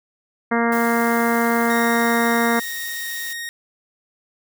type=harmonic tone; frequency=233.1 Hz; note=A#3; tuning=in tune; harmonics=1 / 2 / 3 / 4 / 5 / 6 / 7 / 8 / 9; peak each=-20 / -23 / -25 / -26 / -27 / -28 / -28 / -29 / -30 dBFS; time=0.51-2.6 s; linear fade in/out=10 ms
type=noise; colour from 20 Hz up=blue; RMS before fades=-33 dBFS; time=0.72-3.33 s; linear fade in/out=2 ms
type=tone; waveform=sawtooth; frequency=1864.7 Hz; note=A#6; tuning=in tune; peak=-24 dBFS; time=1.7-3.49 s; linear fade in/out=0 ms
effects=none